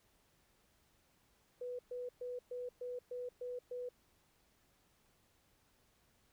sine tone bursts, 493.9 Hz, B4, in tune, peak -40 dBFS, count 8, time 1.61-3.89 s, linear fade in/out 5 ms, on 180 ms, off 120 ms, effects pink hiss -73 dBFS RMS until 6.32 s

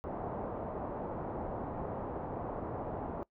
white low-pass noise, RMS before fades -39 dBFS, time 0.04-3.23 s, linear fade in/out 0 ms, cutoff 860 Hz, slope 24 dB/octave, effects noise-tail reverb RT60 0.1 s tail -21 dB re dry

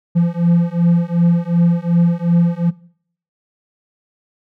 triangle beating tone pair, 170 / 172.7 Hz, F3 / F3, -46 / -19 cents, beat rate 2.7 Hz, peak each -13 dBFS, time 0.15-2.71 s, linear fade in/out 20 ms, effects noise-tail reverb RT60 0.6 s tail -21 dB re dry

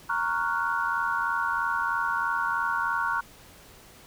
sine chord, Gb major seventh, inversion first, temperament equal, 932.3 / 1108.7 / 1396.9 / 1480 Hz, Bb5 / Db6 / F6 / Gb6, 0 / 0 / 0 / 0 cents, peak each -30 dBFS, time 0.09-3.21 s, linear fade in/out 10 ms, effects pink hiss -51 dBFS RMS until 4.06 s

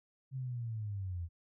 sine linear sweep, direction down, 134.5 to 82.1 Hz, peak -36 dBFS, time 0.31-1.29 s, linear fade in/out 50 ms, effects none

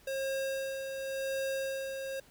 square tone with tremolo, 538 Hz, C5, 48 cents sharp, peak -32 dBFS, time 0.07-2.2 s, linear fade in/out 5 ms, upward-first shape sine, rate 0.91 Hz, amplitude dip 45%, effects pink hiss -61 dBFS RMS until 2.3 s

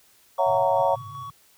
sine chord, F# dominant seventh, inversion second, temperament just, 555 / 666 / 740 / 925 Hz, C#5 / E5 / F#5 / A#5, +2 / +18 / 0 / -14 cents, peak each -23 / -25 / -25 / -23 dBFS, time 0.38-0.96 s, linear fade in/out 20 ms
triangle tone with tremolo, 1123 Hz, C#6, 22 cents sharp, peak -32 dBFS, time 0.38-1.3 s, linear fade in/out 2 ms, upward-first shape square, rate 2.6 Hz, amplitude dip 40%
white band-pass noise, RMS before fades -43 dBFS, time 0.46-1.31 s, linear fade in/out 10 ms, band 100 to 140 Hz, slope 96 dB/octave
effects white hiss -58 dBFS RMS until 1.57 s

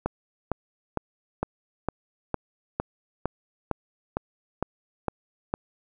click train, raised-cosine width 1 ms, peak -11 dBFS, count 13, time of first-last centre 0.06-5.539 s, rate 2.19 Hz, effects none

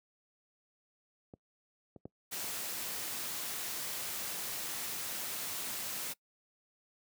clicks, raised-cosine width 2 ms, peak -35 / -36 / -29 / -38 dBFS, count 4, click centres 1.338 / 1.962 / 2.055 / 2.444 s
white noise, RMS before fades -39 dBFS, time 2.31-6.14 s, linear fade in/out 20 ms
effects noise-tail reverb RT60 0.1 s tail -23 dB re dry + high-pass 100 Hz 12 dB/octave

